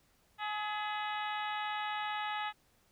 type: harmonic tone with a mistuned harmonic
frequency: 422.6 Hz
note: G#4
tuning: 30 cents sharp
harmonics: 2 / 3 / 4 / 5 / 6 / 7 / 8 / 9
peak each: -37 / -41 / -43 / -45 / -47 / -48 / -49 / -50 dBFS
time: 0.38-2.53 s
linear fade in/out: 50 ms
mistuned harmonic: 5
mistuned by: -61 cents
effects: pink hiss -70 dBFS RMS until 2.91 s